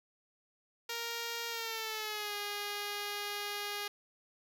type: tone with pitch glide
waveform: 5% pulse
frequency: 466.2 to 410.6 Hz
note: A#4 to G#4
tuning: 0 to -20 cents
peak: -25 dBFS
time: 0.89-3.88 s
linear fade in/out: 5 ms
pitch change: -220 cents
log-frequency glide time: 1.49-2.35 s
effects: none